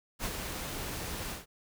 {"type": "noise with ADSR envelope", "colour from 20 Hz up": "pink", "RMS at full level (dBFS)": -33, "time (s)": [0.19, 1.46], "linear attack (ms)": 55, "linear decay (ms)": 47, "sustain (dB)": -5, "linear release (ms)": 150, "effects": []}